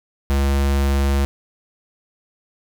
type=tone; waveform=square; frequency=69.3 Hz; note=C#2; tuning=in tune; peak=-16 dBFS; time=0.3-1.25 s; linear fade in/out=0 ms; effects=none